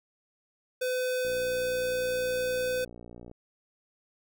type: tone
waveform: square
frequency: 506 Hz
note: B4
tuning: 42 cents sharp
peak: -28 dBFS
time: 0.81-2.85 s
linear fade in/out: 10 ms
type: click train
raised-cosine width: 2 ms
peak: -33 dBFS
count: 124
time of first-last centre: 1.25-3.314 s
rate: 59.6 Hz
effects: none